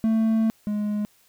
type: tone pair in turn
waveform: triangle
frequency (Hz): 222.4 / 208.8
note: A3 / G#3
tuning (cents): +19 / +10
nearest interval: minor second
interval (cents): 109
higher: first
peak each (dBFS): -16 / -21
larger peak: first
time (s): 0.04-0.5 / 0.67-1.05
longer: first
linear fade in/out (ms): 0
effects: white hiss -60 dBFS RMS until 1.28 s